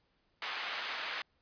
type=band-pass noise; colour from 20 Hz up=pink; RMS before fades=-39 dBFS; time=0.42-1.22 s; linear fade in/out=2 ms; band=1200 to 3600 Hz; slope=12 dB/octave; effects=pink hiss -75 dBFS RMS until 1.41 s + resampled to 11025 Hz